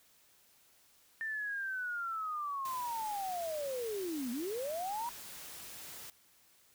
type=linear two-way sweep; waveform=sine; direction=down then up; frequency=1800 to 228 to 973 Hz; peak=-35 dBFS; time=1.21-5.09 s; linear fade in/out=0 ms; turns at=4.31 s
type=noise; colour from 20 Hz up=white; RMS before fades=-48 dBFS; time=2.65-6.1 s; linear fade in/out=2 ms
effects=white hiss -66 dBFS RMS until 6.74 s